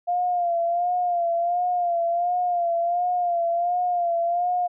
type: tone with vibrato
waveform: sine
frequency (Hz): 698.5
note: F5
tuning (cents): 0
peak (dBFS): -20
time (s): 0.07-4.68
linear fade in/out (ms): 20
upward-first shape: sine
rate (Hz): 1.4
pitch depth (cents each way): 52
effects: none